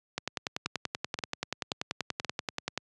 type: two click trains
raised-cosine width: 0.2 ms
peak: -15 / -13 dBFS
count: 4 / 28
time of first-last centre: 0.66-2.247 / 0.18-2.776 s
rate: 1.89 / 10.4 Hz
effects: high-pass 100 Hz 12 dB/octave + resampled to 22050 Hz